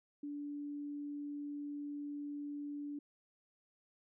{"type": "tone", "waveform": "sine", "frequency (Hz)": 290, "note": "D4", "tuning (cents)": -22, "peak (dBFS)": -40, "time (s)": [0.23, 2.99], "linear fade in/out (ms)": 5, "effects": []}